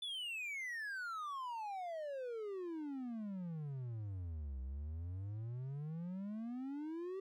triangle exponential two-way sweep, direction down then up, 3520 to 63.4 to 391.9 Hz, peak -39 dBFS, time 0.02-7.2 s, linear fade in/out 5 ms, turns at 4.61 s, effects none

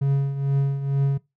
triangle tone with tremolo, 138.59 Hz, C#3, in tune, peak -14 dBFS, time 0.01-1.18 s, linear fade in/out 10 ms, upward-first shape triangle, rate 2.2 Hz, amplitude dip 70%, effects noise-tail reverb RT60 0.2 s tail -21 dB re dry

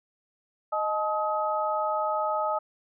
sine tone cluster, 620 / 859 / 1267 Hz, D#5 / A5 / D#6, -6 / -42 / +31 cents, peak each -29 dBFS, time 0.72-2.59 s, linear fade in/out 10 ms, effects none

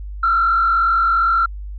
sine tone with frequency modulation, 1355 Hz, E6, 47 cents sharp, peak -12 dBFS, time 0.23-1.46 s, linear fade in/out 5 ms, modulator 42.7 Hz, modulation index 0.96, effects tanh soft clip ceiling -8 dBFS + added 50 Hz sine -27 dBFS peak until 1.78 s

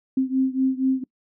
sine beating tone pair, 261.4 / 265.6 Hz, C4 / C4, -1 / +26 cents, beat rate 4.2 Hz, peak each -21 / -23 dBFS, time 0.17-1.04 s, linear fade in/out 5 ms, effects noise-tail reverb RT60 0.1 s tail -24 dB re dry

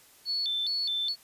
sine tone with vibrato, 3951 Hz, B7, in tune, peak -27 dBFS, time 0.25-1.16 s, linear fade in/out 50 ms, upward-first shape square, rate 2.4 Hz, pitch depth 190 cents each way, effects white hiss -57 dBFS RMS until 1.23 s + resampled to 32000 Hz

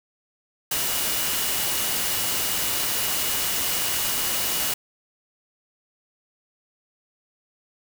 sine tone in noise, 2900 Hz, F#7, 35 cents flat, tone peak -35 dBFS, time 0.71-4.74 s, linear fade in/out 5 ms, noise white, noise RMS -25 dBFS, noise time 0.71-4.74 s, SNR -13 dB, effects none

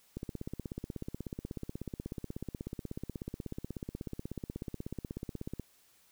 click train, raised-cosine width 3 ms, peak -25 dBFS, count 90, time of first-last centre 0.17-5.597 s, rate 16.4 Hz, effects white hiss -66 dBFS RMS until 6.11 s

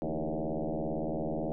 sine tone with frequency modulation, 164.81 Hz, E3, in tune, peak -30 dBFS, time 0.02-1.52 s, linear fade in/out 0 ms, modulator 78.1 Hz, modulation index 6.8, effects none

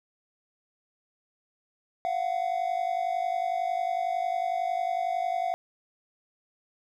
triangle tone pair together, 689 / 740 Hz, F5 / F#5, -24 / 0 cents, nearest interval minor second, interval 124 cents, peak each -27 dBFS, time 2.05-5.54 s, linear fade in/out 0 ms, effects none

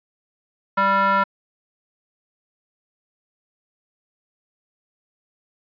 square tone with band-pass filter, 196 Hz, G3, in tune, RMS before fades -18 dBFS, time 0.77-1.24 s, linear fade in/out 10 ms, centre 1200 Hz, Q 6.3, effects resampled to 11025 Hz

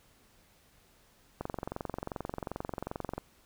click train, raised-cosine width 1 ms, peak -21 dBFS, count 41, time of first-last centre 1.41-3.18 s, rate 22.6 Hz, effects pink hiss -64 dBFS RMS until 3.45 s

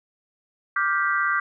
sine chord, G dominant seventh, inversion second, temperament just, 1176 / 1411.2 / 1568 / 1960 Hz, D6 / F6 / G6 / B6, +2 / +18 / 0 / -14 cents, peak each -24 / -27 / -24 / -29 dBFS, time 0.76-1.4 s, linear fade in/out 5 ms, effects none

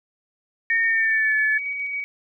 sine tone with tremolo, 2261 Hz, C#7, 34 cents sharp, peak -24 dBFS, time 0.7-2.04 s, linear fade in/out 0 ms, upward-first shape square, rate 7.3 Hz, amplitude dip 25%
sine tone with pitch glide, 1829 to 1730.3 Hz, A#6 to A6, -33 to -29 cents, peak -18 dBFS, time 0.7-1.58 s, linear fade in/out 5 ms, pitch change -96 cents, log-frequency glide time 0.85-1.35 s
effects none

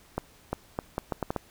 accelerating click train, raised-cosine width 1 ms, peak -14 dBFS, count 8, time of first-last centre 0.18-1.363 s, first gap 350 ms, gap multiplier 0.74, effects pink hiss -57 dBFS RMS until 1.5 s

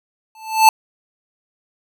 square tone with exponential growth, 880 Hz, A5, in tune, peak -4 dBFS, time 0.35-0.69 s, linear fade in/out 2 ms, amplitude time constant 72 ms, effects none

